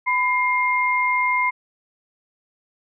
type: tone pair together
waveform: sine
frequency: 1000 / 2119 Hz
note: B5 / C7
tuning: +21 / +21 cents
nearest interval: octave + minor second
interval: 1300 cents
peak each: -20 dBFS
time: 0.06-1.51 s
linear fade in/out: 20 ms
effects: none